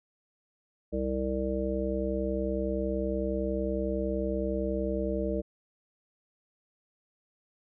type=harmonic tone; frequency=65.41 Hz; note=C2; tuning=in tune; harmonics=1 / 3 / 5 / 7 / 9; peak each=-34 / -34 / -34 / -34 / -34 dBFS; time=0.92-5.42 s; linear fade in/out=20 ms; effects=none